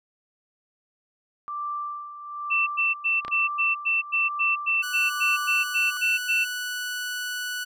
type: tone with tremolo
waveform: sine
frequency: 1176 Hz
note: D6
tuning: 2 cents sharp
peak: -27 dBFS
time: 1.48-5.97 s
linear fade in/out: 0 ms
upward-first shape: sine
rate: 1.1 Hz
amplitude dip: 70%
type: tone bursts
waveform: sine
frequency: 2680 Hz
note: E7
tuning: 28 cents sharp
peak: -20 dBFS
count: 15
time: 2.5-6.45 s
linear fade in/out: 20 ms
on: 170 ms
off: 100 ms
type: clicks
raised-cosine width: 0.3 ms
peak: -19 dBFS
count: 2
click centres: 3.249 / 3.281 s
type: tone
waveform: sawtooth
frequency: 1480 Hz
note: F#6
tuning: in tune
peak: -25 dBFS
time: 4.82-7.65 s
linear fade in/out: 20 ms
effects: none